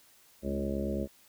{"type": "harmonic tone with a mistuned harmonic", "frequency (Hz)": 69, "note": "C#2", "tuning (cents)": -7, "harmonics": [1, 2, 3, 4, 5, 6, 7, 8, 9], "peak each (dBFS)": [-37, -44, -34, -42, -38, -41, -46, -38, -43], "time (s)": [0.42, 1.08], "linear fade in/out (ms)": 50, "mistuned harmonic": 3, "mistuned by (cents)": 26, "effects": ["white hiss -61 dBFS RMS until 1.28 s"]}